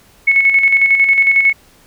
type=tone with tremolo; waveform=sine; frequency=2200 Hz; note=C#7; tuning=14 cents flat; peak=-6 dBFS; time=0.27-1.53 s; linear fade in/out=10 ms; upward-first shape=square; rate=11 Hz; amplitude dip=50%; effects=pink hiss -48 dBFS RMS until 1.86 s